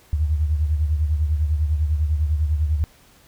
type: beating tone pair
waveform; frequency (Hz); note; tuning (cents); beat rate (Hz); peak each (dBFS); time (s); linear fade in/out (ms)
sine; 75.3 / 85.3; D2 / F2; +44 / -40; 10; -18 / -26; 0.13-2.84; 0
effects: pink hiss -53 dBFS RMS until 3.27 s

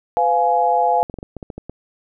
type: chord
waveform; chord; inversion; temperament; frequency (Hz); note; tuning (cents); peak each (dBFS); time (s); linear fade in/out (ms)
sine; F diminished; second; just; 502.9 / 698.5 / 838.1; Cb5 / F5 / Ab5; +31 / 0 / +16; -21 / -17 / -17; 0.17-1.03; 0
type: clicks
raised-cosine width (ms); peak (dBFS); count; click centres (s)
2; -17; 10; 1.029 / 1.098 / 1.141 / 1.187 / 1.229 / 1.367 / 1.428 / 1.502 / 1.58 / 1.696
effects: none

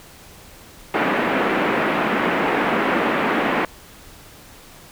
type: band-pass noise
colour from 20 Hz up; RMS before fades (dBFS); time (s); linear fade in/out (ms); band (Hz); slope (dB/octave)
pink; -20; 0.94-3.65; 2; 210 to 2400; 24
effects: pink hiss -44 dBFS RMS until 4.91 s

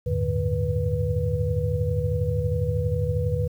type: tone cluster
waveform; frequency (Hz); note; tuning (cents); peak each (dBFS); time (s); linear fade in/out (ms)
sine; 80.4 / 97.5 / 110 / 149.9 / 490.4; E2 / G2 / A2 / D3 / B4; -43 / -9 / 0 / +36 / -12; -28; 0.06-3.48; 10
effects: 9-bit

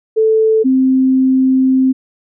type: tone pair in turn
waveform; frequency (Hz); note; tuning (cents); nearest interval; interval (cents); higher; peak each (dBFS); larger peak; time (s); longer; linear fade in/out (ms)
sine; 440 / 261.6; A4 / C4; 0 / 0; major sixth; 900; first; -8; neither; 0.16-0.64 / 0.64-1.93; second; 20
effects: none

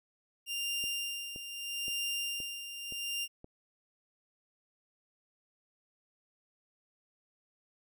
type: tone with tremolo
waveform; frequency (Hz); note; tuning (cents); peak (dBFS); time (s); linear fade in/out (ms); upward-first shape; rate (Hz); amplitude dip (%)
sawtooth; 2794; F7; 0; -29; 0.46-3.28; 50; sine; 0.78; 65
type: click train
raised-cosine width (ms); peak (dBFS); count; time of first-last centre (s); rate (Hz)
2; -35; 6; 0.84-3.444; 1.92
effects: none

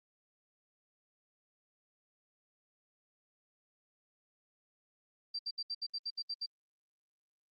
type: tone bursts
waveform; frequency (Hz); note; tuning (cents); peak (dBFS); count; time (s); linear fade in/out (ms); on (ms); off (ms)
sine; 4699; D8; 0; -35; 10; 5.34-6.462; 10; 51; 68
effects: Opus 48 kbps

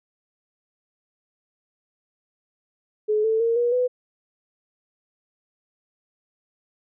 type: tone with pitch steps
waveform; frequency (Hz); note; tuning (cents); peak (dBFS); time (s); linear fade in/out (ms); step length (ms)
sine; 426.2 / 443.3 / 461 / 479.5 / 498.7; G#4 / A4 / A#4 / A#4 / B4; +45 / +13 / -19 / +49 / +17; -18; 3.08-3.88; 20; 160
effects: none

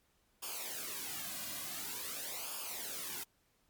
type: noise with flanger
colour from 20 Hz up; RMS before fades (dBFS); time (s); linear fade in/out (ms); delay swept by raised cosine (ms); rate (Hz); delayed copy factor
white; -42; 0.42-3.24; 10; 0.5 to 2.3; 0.47; -0.75
effects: pink hiss -74 dBFS RMS until 3.69 s + MP3 96 kbps

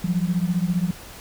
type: beating tone pair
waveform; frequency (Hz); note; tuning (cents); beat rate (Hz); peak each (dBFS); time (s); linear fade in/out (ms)
sine; 171.4 / 186.4; F3 / F#3; -32 / +13; 15; -22 / -23; 0.04-0.91; 5
effects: pink hiss -41 dBFS RMS until 1.2 s

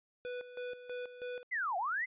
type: tone with tremolo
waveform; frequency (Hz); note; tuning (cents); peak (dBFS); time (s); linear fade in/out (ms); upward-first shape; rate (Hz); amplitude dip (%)
square; 493.9; B4; 0; -39; 0.25-1.43; 0; square; 3.1; 70
type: linear two-way sweep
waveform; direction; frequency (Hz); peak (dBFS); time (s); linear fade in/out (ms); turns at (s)
sine; down then up; 2093 to 670 to 2093; -32; 1.51-2.06; 20; 1.77
effects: resampled to 8000 Hz

